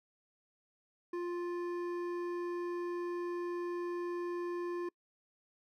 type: tone with hard clipping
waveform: triangle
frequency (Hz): 349.8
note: F4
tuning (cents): +3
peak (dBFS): -37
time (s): 1.13-4.89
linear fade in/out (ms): 5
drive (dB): 14
effects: noise-tail reverb RT60 0.1 s tail -26 dB re dry